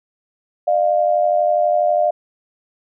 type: tone pair together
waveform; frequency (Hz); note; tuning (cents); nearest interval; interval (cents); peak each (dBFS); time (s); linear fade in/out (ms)
sine; 606.3 / 698.5; D#5 / F5; -45 / 0; major second; 245; -16; 0.67-2.11; 10
effects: none